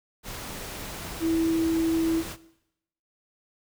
sine tone in noise, 326.9 Hz, E4, 14 cents flat, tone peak -21 dBFS, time 1.2-2.24 s, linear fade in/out 50 ms, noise pink, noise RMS -37 dBFS, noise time 0.23-2.37 s, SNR +13 dB, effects noise-tail reverb RT60 0.8 s tail -17 dB re dry

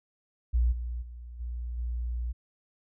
sine tone with level steps, 59.7 Hz, A#1, 42 cents sharp, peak -21 / -31 / -40 / -32 / -29 dBFS, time 0.53-2.33 s, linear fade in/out 20 ms, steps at 0.71 / 1.01 / 1.39 / 1.77 s, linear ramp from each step 20 ms, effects none

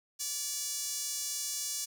sawtooth tone with high-pass filter, 577 Hz, D5, 31 cents flat, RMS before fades -36 dBFS, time 0.19-1.86 s, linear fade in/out 20 ms, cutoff 6100 Hz, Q 2, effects none

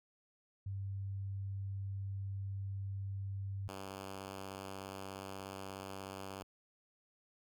sine / 5% pulse tone pair in turn, 98 / 96.71 Hz, G2 / G2, 0 / -23 cents, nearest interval unison, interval 23 cents, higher first, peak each -38 / -33 dBFS, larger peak second, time 0.66-3.68 / 3.68-6.43 s, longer first, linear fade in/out 5 ms, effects none

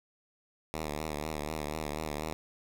5% pulse tone with vibrato, 76.2 Hz, D#2, 36 cents flat, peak -23 dBFS, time 0.74-2.33 s, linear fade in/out 0 ms, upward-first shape sine, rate 4.1 Hz, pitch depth 68 cents each way, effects none

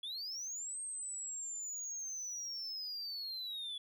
sine linear two-way sweep, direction up then down, 3336 to 8460 to 3399 Hz, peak -37 dBFS, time 0.03-3.78 s, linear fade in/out 5 ms, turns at 0.8 s, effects tanh soft clip ceiling -39 dBFS + 13-bit

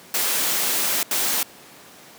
white noise bursts at uneven times, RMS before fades -22 dBFS, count 2, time 0.14-1.03 / 1.11-1.43 s, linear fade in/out 2 ms, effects pink hiss -45 dBFS RMS until 2.18 s + high-pass 200 Hz 12 dB/octave

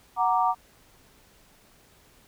sine chord, Gb augmented, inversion none, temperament equal, 740 / 932.3 / 1174.7 Hz, Gb5 / Bb5 / D6, 0 / 0 / 0 cents, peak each -24 / -24 / -26 dBFS, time 0.16-0.55 s, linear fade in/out 50 ms, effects pink hiss -58 dBFS RMS until 2.27 s

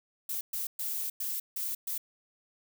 violet noise bursts at uneven times, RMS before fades -34 dBFS, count 6, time 0.29-0.41 / 0.53-0.67 / 0.79-1.1 / 1.2-1.4 / 1.56-1.75 / 1.87-1.98 s, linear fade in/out 5 ms, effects none

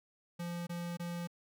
square tone bursts, 172.7 Hz, F3, 19 cents flat, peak -38 dBFS, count 3, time 0.39-1.274 s, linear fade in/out 10 ms, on 280 ms, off 22 ms, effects none

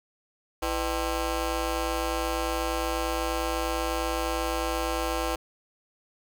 15% pulse ring-modulated tone, 277.2 Hz, C#4, in tune, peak -17 dBFS, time 0.62-5.36 s, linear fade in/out 10 ms, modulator 223 Hz, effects none

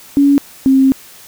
sine tone pair in turn, 282 / 267 Hz, C#4 / C4, +30 / +35 cents, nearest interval minor second, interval 95 cents, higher first, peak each -6 dBFS, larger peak neither, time 0.17-0.38 / 0.66-0.92 s, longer second, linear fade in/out 0 ms, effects white hiss -39 dBFS RMS until 1.27 s

